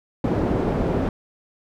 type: low-pass noise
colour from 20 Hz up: white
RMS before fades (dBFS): -22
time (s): 0.24-1.09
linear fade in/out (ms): 2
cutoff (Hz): 400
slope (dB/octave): 12
effects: none